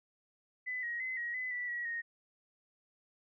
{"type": "tone with pitch steps", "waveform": "sine", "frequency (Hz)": [2005, 1892, 2040, 1897, 2014, 1964, 1919, 1862], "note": ["B6", "A#6", "C7", "A#6", "B6", "B6", "A#6", "A#6"], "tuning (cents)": [26, 25, -44, 30, 33, -10, 50, -2], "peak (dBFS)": -35, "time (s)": [0.66, 2.02], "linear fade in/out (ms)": 20, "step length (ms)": 170, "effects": []}